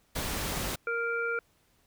pink noise, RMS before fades -33 dBFS, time 0.15-0.76 s, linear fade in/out 10 ms
harmonic tone, 466.2 Hz, A#4, in tune, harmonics 1 / 3 / 5, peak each -33 / -30 / -39 dBFS, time 0.87-1.39 s, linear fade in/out 2 ms
effects pink hiss -68 dBFS RMS until 1.86 s

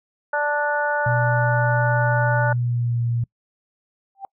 harmonic tone, 293.7 Hz, D4, in tune, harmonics 2 / 3 / 4 / 5 / 6, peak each -24 / -24 / -34 / -23 / -36 dBFS, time 0.33-2.53 s, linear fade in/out 5 ms
sine tone with pitch glide, 121.8 to 118.2 Hz, B2 to A#2, -24 to +24 cents, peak -19 dBFS, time 1.06-3.24 s, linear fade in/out 5 ms, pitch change -52 cents, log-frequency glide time 2.52-3.02 s
sine tone with exponential growth, 784 Hz, G5, in tune, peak -25 dBFS, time 4.15-4.25 s, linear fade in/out 1 ms, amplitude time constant 20 ms
effects noise-tail reverb RT60 0.1 s tail -26 dB re dry

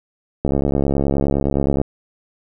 click train, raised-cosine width 2 ms, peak -5 dBFS, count 96, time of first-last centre 0.45-1.815 s, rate 69.6 Hz, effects none

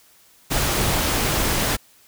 pink noise, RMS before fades -21 dBFS, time 0.5-1.77 s, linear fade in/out 20 ms, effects white hiss -54 dBFS RMS until 2.07 s

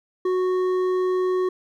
sine tone with hard clipping, 368.5 Hz, F#4, 7 cents flat, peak -21 dBFS, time 0.25-1.49 s, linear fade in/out 5 ms, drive 7 dB, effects none

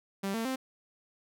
sawtooth tone with pitch steps, 196 / 226.4 / 261.6 Hz, G3 / A3 / C4, 0 / +50 / 0 cents, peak -27 dBFS, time 0.23-0.56 s, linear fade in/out 10 ms, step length 110 ms, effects none

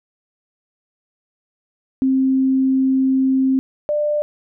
sine tone pair in turn, 264.3 / 595.2 Hz, C4 / D5, +18 / +23 cents, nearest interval octave + major second, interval 1405 cents, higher second, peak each -13 / -16 dBFS, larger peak first, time 2.02-3.59 / 3.89-4.22 s, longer first, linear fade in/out 0 ms, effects none

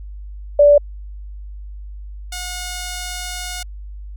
sine / 5% pulse tone pair in turn, 581 / 722.8 Hz, D5 / F#5, -19 / -41 cents, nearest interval major third, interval 378 cents, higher second, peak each -6 / -15 dBFS, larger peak first, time 0.59-0.78 / 2.32-3.63 s, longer second, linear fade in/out 5 ms, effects added 50 Hz sine -30 dBFS peak until 4.16 s

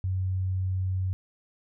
sine tone, 93.5 Hz, F#2, 19 cents sharp, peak -25 dBFS, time 0.04-1.13 s, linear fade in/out 0 ms, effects none

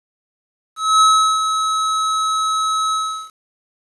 square tone with ADSR envelope, 1288 Hz, E6, 41 cents flat, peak -9 dBFS, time 0.76-3.31 s, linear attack 250 ms, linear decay 380 ms, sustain -8 dB, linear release 380 ms, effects resampled to 24000 Hz + 8-bit

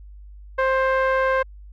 sawtooth tone with low-pass filter, 527 Hz, C5, 12 cents sharp, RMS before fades -20 dBFS, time 0.58-1.43 s, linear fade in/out 10 ms, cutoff 1600 Hz, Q 1.8, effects added 50 Hz sine -39 dBFS peak until 1.72 s

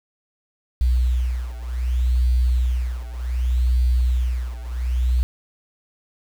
sine beating tone pair, 61.5 / 62.16 Hz, B1 / B1, -7 / +12 cents, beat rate 0.66 Hz, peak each -19 / -22 dBFS, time 0.81-5.23 s, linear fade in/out 0 ms, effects 7-bit

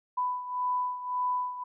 sine beating tone pair, 995 / 996.8 Hz, B5 / B5, +13 / +16 cents, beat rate 1.8 Hz, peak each -29 / -34 dBFS, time 0.17-1.64 s, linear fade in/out 10 ms, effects none

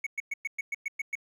triangle tone bursts, 2217 Hz, C#7, in tune, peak -27 dBFS, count 9, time 0.04-1.154 s, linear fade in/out 5 ms, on 26 ms, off 110 ms, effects none

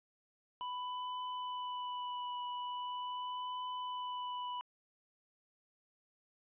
square tone with vibrato, 992 Hz, B5, 7 cents sharp, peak -39 dBFS, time 0.61-4.61 s, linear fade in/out 0 ms, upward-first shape triangle, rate 0.41 Hz, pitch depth 16 cents each way, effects resampled to 8000 Hz

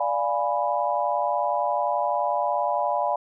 sine chord, D diminished seventh, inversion none, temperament equal, 587.3 / 698.5 / 830.6 / 987.8 Hz, D5 / F5 / Ab5 / Cb6, 0 / 0 / 0 / 0 cents, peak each -27 dBFS, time 0-3.16 s, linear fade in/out 5 ms, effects none

